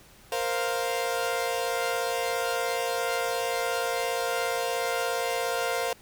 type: chord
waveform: sawtooth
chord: Bb suspended second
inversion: none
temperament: equal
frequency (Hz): 466.2 / 523.3 / 698.5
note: Bb4 / C5 / F5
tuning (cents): 0 / 0 / 0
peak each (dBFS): -27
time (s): 0.32-5.93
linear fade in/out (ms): 2
effects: pink hiss -54 dBFS RMS until 6.01 s